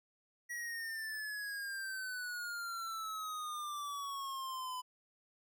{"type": "exponential sweep", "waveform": "square", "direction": "down", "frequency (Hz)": [1925, 1001], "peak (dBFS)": -40, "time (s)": [0.49, 4.82], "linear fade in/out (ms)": 20, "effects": []}